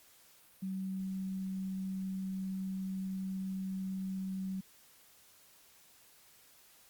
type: tone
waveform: sine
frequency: 190.2 Hz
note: F#3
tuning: 48 cents sharp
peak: -35 dBFS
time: 0.62-4.61 s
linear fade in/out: 10 ms
effects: white hiss -62 dBFS RMS until 6.89 s + Opus 48 kbps